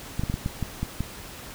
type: clicks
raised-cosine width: 5 ms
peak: -14 dBFS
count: 8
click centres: 0.195 / 0.236 / 0.299 / 0.341 / 0.461 / 0.627 / 0.83 / 1.006 s
effects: pink hiss -41 dBFS RMS until 1.54 s